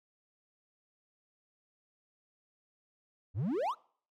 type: exponential sweep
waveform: triangle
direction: up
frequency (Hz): 82.41 to 1400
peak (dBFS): -28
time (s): 3.34-3.75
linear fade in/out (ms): 50
effects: noise-tail reverb RT60 0.5 s tail -24 dB re dry